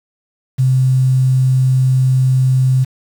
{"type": "tone with quantisation", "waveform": "sine", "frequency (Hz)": 130, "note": "C3", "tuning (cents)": -11, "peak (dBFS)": -9, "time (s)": [0.58, 2.85], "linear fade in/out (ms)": 20, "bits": 6, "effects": []}